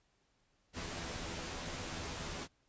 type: noise with comb filter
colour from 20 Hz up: pink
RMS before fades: -42 dBFS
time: 0.73-2.48 s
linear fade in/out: 50 ms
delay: 12 ms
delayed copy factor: +0.55
effects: pink hiss -75 dBFS RMS until 2.68 s + resampled to 16000 Hz